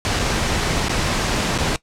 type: noise with dropouts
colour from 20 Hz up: pink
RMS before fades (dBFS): -20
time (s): 0.05-1.76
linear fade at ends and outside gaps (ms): 0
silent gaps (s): 0.191-0.195 / 0.884-0.894 / 1.578-1.586
effects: noise-tail reverb RT60 0.1 s tail -19 dB re dry + low-pass 7000 Hz 12 dB/octave